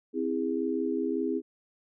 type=chord; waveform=sine; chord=C augmented; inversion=none; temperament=just; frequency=261.6 / 327 / 408.8 Hz; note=C4 / E4 / G#4; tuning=0 / -14 / -27 cents; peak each=-31 dBFS; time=0.13-1.42 s; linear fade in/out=50 ms; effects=none